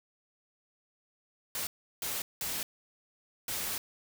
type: noise bursts at uneven times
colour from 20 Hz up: white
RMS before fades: -35 dBFS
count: 4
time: 1.55-1.67 / 2.02-2.22 / 2.41-2.63 / 3.48-3.78 s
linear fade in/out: 2 ms
effects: none